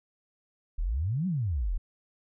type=exponential two-way sweep; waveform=sine; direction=up then down; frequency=34.65 to 196 to 34.65 Hz; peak=-26 dBFS; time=0.78-1.78 s; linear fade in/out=10 ms; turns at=1.27 s; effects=none